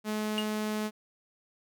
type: tone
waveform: sawtooth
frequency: 213.7 Hz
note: G#3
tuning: 50 cents sharp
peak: -26 dBFS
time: 0.04-0.91 s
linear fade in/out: 50 ms
type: tone with exponential decay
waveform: triangle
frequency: 2850 Hz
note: F7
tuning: 34 cents sharp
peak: -24 dBFS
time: 0.38-0.49 s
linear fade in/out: 0 ms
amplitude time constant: 23 ms
effects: none